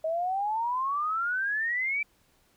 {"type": "exponential sweep", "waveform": "sine", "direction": "up", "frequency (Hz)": [628, 2349], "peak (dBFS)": -26, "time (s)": [0.04, 2.03], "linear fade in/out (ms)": 5, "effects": ["pink hiss -66 dBFS RMS until 2.56 s"]}